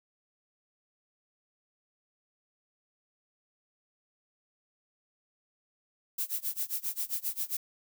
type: noise with tremolo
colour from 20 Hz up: violet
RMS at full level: -31 dBFS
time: 6.18-7.57 s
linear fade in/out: 5 ms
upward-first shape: sine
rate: 7.5 Hz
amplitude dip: 95%
effects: none